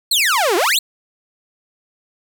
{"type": "exponential two-way sweep", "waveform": "sawtooth", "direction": "down then up", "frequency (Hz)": [4435, 329.6, 4435], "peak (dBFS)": -10, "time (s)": [0.11, 0.79], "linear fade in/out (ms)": 5, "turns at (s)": 0.56, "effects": []}